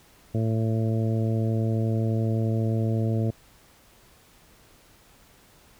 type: harmonic tone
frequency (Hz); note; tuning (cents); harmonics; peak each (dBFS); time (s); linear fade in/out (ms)
111.8; A2; +28; 1 / 2 / 3 / 4 / 5 / 6; -23 / -29 / -33 / -35 / -37 / -39; 0.34-3.31; 10
effects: pink hiss -56 dBFS RMS until 5.79 s